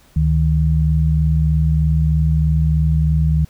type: tone pair together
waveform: sine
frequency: 72.38 / 155.56 Hz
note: D2 / D#3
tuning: -25 / 0 cents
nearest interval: octave + minor second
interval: 1325 cents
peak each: -15 dBFS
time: 0.16-3.45 s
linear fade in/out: 5 ms
effects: pink hiss -52 dBFS RMS until 3.49 s